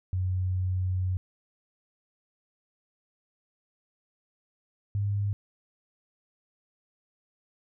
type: tone pair in turn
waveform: sine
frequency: 92.3 / 101.36 Hz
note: F#2 / G#2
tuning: -4 / -42 cents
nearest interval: major second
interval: 162 cents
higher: second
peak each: -25 dBFS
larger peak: neither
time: 0.13-1.17 / 4.95-5.33 s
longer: first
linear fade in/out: 0 ms
effects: none